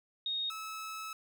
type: tone pair in turn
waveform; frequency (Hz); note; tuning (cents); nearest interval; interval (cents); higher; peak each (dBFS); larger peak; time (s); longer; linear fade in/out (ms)
sine / sawtooth; 3724 / 1299.3; A#7 / E6; -2 / -25; octave + tritone; 1823; first; -32 / -36; first; 0.26-0.5 / 0.5-1.13; second; 2
effects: none